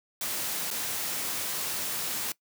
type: noise with dropouts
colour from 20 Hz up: white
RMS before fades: -32 dBFS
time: 0.21-2.32 s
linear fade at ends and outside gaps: 2 ms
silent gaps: 0.704-0.711 s
effects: noise-tail reverb RT60 0.1 s tail -21 dB re dry + high-pass 100 Hz 12 dB/octave